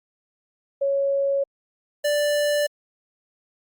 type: tone pair in turn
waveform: sine / square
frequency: 554.4 / 587.4 Hz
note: C#5 / D5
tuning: 0 / 0 cents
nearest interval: minor second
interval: 100 cents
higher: second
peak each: -19 / -20 dBFS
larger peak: first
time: 0.81-1.44 / 2.04-2.67 s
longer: neither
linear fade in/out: 10 ms
effects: Opus 32 kbps